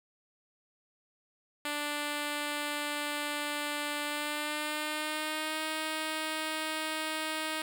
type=tone with pitch glide; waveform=5% pulse; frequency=293.9 to 313.2 Hz; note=D4 to D#4; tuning=+1 to +11 cents; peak=-21 dBFS; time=1.65-7.62 s; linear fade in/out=2 ms; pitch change=+110 cents; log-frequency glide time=4.05-5.62 s; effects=none